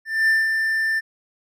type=tone with ADSR envelope; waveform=triangle; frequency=1782 Hz; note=A6; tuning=22 cents sharp; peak=-12 dBFS; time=0.05-1.01 s; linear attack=230 ms; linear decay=190 ms; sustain=-5 dB; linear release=28 ms; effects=none